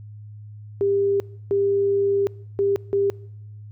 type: tone bursts at uneven times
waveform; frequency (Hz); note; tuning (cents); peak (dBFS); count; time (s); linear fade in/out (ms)
sine; 398.3; G4; +28; -17; 4; 0.81-1.2 / 1.51-2.27 / 2.59-2.76 / 2.93-3.1; 0
effects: noise-tail reverb RT60 0.9 s tail -25 dB re dry + added 105 Hz sine -37 dBFS peak until 3.71 s